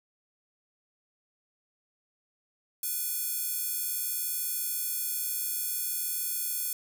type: tone with high-pass filter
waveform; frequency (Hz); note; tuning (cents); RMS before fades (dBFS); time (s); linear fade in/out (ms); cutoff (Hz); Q
square; 490.3; B4; -13; -32; 2.83-6.73; 2; 11000; 0.82
effects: none